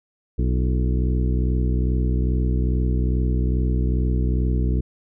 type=harmonic tone with a mistuned harmonic; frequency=62.4 Hz; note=B1; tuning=19 cents sharp; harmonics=1 / 2 / 3 / 4 / 5 / 6 / 7; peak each=-19 / -25 / -29 / -31 / -33 / -35 / -36 dBFS; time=0.38-4.81 s; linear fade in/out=10 ms; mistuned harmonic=6; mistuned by=-80 cents; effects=none